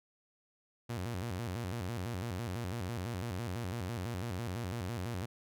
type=tone with vibrato; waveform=sawtooth; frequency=103.83 Hz; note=G#2; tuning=in tune; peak=-32 dBFS; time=0.89-5.26 s; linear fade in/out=10 ms; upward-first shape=square; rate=6 Hz; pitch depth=230 cents each way; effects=none